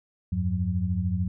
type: tone cluster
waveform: sine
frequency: 84.6 / 98 / 181.7 Hz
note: E2 / G2 / F#3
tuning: +45 / 0 / -31 cents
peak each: -28 dBFS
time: 0.32-1.28 s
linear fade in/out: 5 ms
effects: none